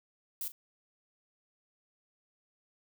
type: noise with echo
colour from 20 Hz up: violet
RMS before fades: -37 dBFS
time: 0.41-0.48 s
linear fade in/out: 2 ms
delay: 40 ms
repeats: 1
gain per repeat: -13 dB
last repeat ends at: 0.52 s
effects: none